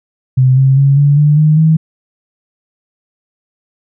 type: tone with pitch steps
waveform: sine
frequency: 129.5 / 133.99 / 138.63 / 143.44 / 148.41 / 153.56 / 158.88 Hz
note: C3 / C3 / C#3 / D3 / D3 / D#3 / D#3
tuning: -17 / +42 / 0 / -40 / +19 / -22 / +37 cents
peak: -5 dBFS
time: 0.37-1.77 s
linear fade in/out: 10 ms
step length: 200 ms
effects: none